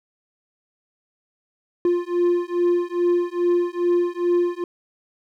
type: beating tone pair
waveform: triangle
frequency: 349.2 / 351.6 Hz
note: F4 / F4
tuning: 0 / +12 cents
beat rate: 2.4 Hz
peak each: -19 dBFS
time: 1.85-4.64 s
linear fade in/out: 2 ms
effects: none